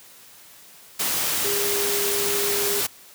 sine tone in noise, 405.8 Hz, G#4, 40 cents flat, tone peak -26 dBFS, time 1.44-2.81 s, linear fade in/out 10 ms, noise white, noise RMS -24 dBFS, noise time 0.99-2.87 s, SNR -5 dB, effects white hiss -48 dBFS RMS until 3.14 s + high-pass 80 Hz 12 dB/octave

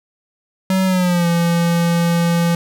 square tone with pitch glide, 188.9 to 170.25 Hz, F#3 to F3, +36 to -44 cents, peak -14 dBFS, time 0.7-2.55 s, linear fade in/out 2 ms, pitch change -180 cents, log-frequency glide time 0.85-1.27 s, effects none

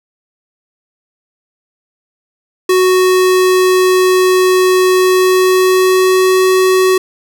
square tone with pitch glide, 370 to 373.9 Hz, F#4 to F#4, 0 to +18 cents, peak -8 dBFS, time 2.69-6.98 s, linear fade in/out 5 ms, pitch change +18 cents, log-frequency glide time 4.93-6.45 s, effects none

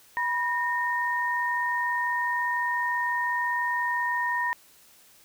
sine tone pair together, 975.2 / 1841 Hz, B5 / A#6, -22 / -22 cents, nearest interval major seventh, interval 1100 cents, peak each -27 dBFS, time 0.17-4.53 s, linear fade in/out 0 ms, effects white hiss -56 dBFS RMS until 5.24 s

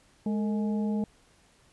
harmonic tone with a mistuned harmonic, 210 Hz, G#3, 19 cents sharp, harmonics 1 / 2 / 3 / 4, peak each -26 / -37 / -43 / -44 dBFS, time 0.26-1.04 s, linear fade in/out 2 ms, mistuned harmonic 2, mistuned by +120 cents, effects pink hiss -62 dBFS RMS until 1.72 s + resampled to 24000 Hz

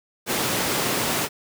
pink high-pass noise, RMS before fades -24 dBFS, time 0.26-1.29 s, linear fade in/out 50 ms, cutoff 170 Hz, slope 12 dB/octave, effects none

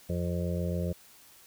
harmonic tone, 87.31 Hz, F2, in tune, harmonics 1 / 2 / 4 / 5 / 6 / 7, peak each -32 / -32 / -41 / -41 / -38 / -41 dBFS, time 0.09-0.93 s, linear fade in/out 10 ms, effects white hiss -56 dBFS RMS until 1.46 s

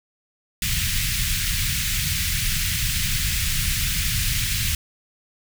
pink band-stop noise, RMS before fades -23 dBFS, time 0.62-4.75 s, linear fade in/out 2 ms, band 150 to 1900 Hz, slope 24 dB/octave, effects none

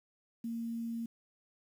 sine tone with quantisation, 230.9 Hz, A#3, 16 cents flat, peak -35 dBFS, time 0.44-1.06 s, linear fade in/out 5 ms, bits 10, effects none

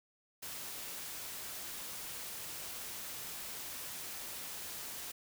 white noise, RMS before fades -44 dBFS, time 0.42-5.12 s, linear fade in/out 10 ms, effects none

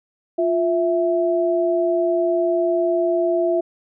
sine tone pair together, 350.2 / 660 Hz, F4 / E5, +5 / +2 cents, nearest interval major seventh, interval 1097 cents, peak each -19 dBFS, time 0.38-3.61 s, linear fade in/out 10 ms, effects none

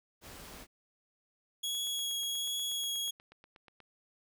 pink noise, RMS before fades -49 dBFS, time 0.21-0.67 s, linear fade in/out 50 ms
sawtooth tone with vibrato, 3330 Hz, G#7, 4 cents sharp, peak -30 dBFS, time 1.63-3.11 s, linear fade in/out 10 ms, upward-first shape triangle, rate 1.3 Hz, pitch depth 12 cents each way
click train, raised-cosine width 0.3 ms, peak -39 dBFS, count 18, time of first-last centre 1.75-3.803 s, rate 8.28 Hz
effects none

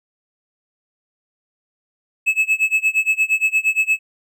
triangle tone with tremolo, 2594 Hz, E7, 28 cents flat, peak -10 dBFS, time 2.26-3.99 s, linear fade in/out 20 ms, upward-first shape sine, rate 8.6 Hz, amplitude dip 95%, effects none

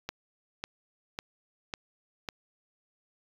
click train, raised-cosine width 0.2 ms, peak -16 dBFS, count 5, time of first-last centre 0.09-2.288 s, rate 1.82 Hz, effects low-pass 5000 Hz 12 dB/octave + 7-bit

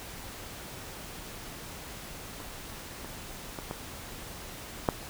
clicks, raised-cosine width 1 ms, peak -28 / -27 / -22 / -20 / -9 dBFS, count 5, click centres 2.402 / 3.046 / 3.588 / 3.711 / 4.888 s, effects pink hiss -43 dBFS RMS until 5.09 s

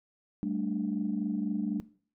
sine chord, G suspended second, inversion none, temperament equal, 196 / 220 / 293.7 Hz, G3 / A3 / D4, 0 / 0 / 0 cents, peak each -33 dBFS, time 0.43-1.8 s, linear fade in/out 0 ms, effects noise-tail reverb RT60 0.5 s tail -21 dB re dry + tanh soft clip ceiling -20 dBFS

